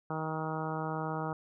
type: harmonic tone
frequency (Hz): 157.9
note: D#3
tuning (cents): +26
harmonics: 1 / 2 / 3 / 4 / 5 / 6 / 7 / 8 / 9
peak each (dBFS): -37 / -41 / -41 / -43 / -40 / -42 / -46 / -42 / -47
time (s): 0.1-1.33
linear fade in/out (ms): 2
effects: none